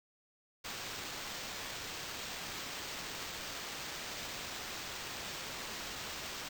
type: noise with sample-and-hold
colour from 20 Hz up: white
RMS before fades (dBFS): -43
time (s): 0.64-6.49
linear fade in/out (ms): 10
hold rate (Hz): 11025
effects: none